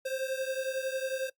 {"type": "beating tone pair", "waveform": "square", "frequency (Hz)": [523.3, 534.3], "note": ["C5", "C5"], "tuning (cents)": [0, 36], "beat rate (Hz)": 11, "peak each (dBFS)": [-34, -36], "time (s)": [0.05, 1.3], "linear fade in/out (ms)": 10, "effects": ["noise-tail reverb RT60 0.1 s tail -21 dB re dry", "Opus 48 kbps"]}